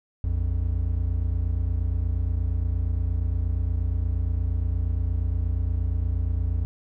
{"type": "tone pair together", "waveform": "triangle", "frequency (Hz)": [58.79, 87.3], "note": ["A#1", "F2"], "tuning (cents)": [15, 0], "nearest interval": "perfect fifth", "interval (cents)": 685, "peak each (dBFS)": -23, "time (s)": [0.24, 6.65], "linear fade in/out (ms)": 0, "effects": []}